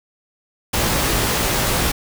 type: noise with comb filter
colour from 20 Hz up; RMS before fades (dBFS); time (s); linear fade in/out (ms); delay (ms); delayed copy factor
pink; -19; 0.73-1.92; 10; 18; +0.5
effects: none